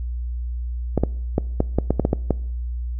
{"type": "clicks", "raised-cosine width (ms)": 2, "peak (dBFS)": -4, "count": 10, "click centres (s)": [0.977, 1.036, 1.381, 1.604, 1.786, 1.906, 1.997, 2.051, 2.131, 2.307], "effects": ["noise-tail reverb RT60 0.7 s tail -23 dB re dry", "added 60 Hz sine -24 dBFS peak until 2.99 s"]}